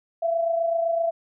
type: tone pair together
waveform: sine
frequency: 667.2 / 695 Hz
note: E5 / F5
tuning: +21 / -9 cents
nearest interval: minor second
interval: 70 cents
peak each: -21 / -30 dBFS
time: 0.22-1.11 s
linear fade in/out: 10 ms
effects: none